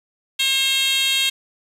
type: tone with high-pass filter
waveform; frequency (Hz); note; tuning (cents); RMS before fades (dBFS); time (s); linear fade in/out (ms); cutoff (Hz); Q
10% pulse; 537; C5; +45; -19; 0.39-1.3; 10; 3300; 2.9
effects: resampled to 32000 Hz + 7-bit